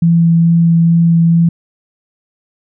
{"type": "tone with vibrato", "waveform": "sine", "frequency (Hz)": 167.4, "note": "E3", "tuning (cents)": 27, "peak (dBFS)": -6, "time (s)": [0.02, 1.49], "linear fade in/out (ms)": 5, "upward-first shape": "sine", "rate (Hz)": 2.3, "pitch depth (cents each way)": 8, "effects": []}